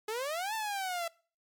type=exponential two-way sweep; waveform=sawtooth; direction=up then down; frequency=417.5 to 898 to 663 Hz; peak=-29 dBFS; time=0.08-1.08 s; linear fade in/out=5 ms; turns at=0.54 s; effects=noise-tail reverb RT60 0.4 s tail -23 dB re dry + MP3 96 kbps